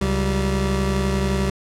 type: tone pair together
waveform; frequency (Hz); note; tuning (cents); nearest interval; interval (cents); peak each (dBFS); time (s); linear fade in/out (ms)
25% pulse; 68.18 / 193; C#2 / G3; -28 / -27; octave + tritone; 1801; -18; 0.01-1.5; 5
effects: low-pass 10000 Hz 12 dB/octave